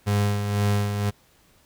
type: tone with tremolo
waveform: 35% pulse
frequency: 102.4 Hz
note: G#2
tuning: 24 cents flat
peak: -17 dBFS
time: 0.06-1.11 s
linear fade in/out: 20 ms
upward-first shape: sine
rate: 2 Hz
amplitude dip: 50%
effects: pink hiss -59 dBFS RMS until 1.65 s